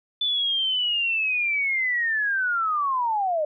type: linear sweep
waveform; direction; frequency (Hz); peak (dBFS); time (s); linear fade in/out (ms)
sine; down; 3511 to 587.3; -21; 0.21-3.45; 5
effects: none